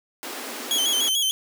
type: high-pass noise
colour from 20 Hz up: pink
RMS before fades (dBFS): -34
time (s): 0.23-1.09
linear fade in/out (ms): 0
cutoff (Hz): 230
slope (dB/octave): 96
type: tone with vibrato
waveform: sawtooth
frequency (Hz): 3202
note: G7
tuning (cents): +36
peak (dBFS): -17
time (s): 0.71-1.31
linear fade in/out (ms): 0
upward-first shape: square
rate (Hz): 6.8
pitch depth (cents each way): 63
effects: none